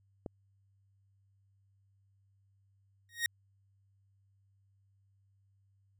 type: click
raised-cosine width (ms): 2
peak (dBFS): -26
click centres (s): 0.262
type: tone with exponential growth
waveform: sawtooth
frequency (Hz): 1870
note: A#6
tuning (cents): +5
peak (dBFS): -22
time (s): 3.09-3.26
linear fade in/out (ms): 1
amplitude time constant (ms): 35
effects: added 98 Hz sine -67 dBFS peak until 5.99 s